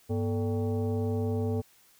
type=tone with frequency modulation; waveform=sine; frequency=100 Hz; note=G2; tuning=35 cents sharp; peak=-26 dBFS; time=0.09-1.62 s; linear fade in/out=20 ms; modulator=341 Hz; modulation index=1.1; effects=white hiss -61 dBFS RMS until 1.99 s